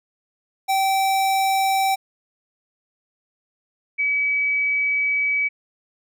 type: tone pair in turn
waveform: square / sine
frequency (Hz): 774 / 2282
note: G5 / C#7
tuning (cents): -22 / +50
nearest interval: octave + perfect fifth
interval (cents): 1872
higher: second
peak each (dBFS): -18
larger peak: neither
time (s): 0.68-1.96 / 3.98-5.49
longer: second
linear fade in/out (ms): 20
effects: none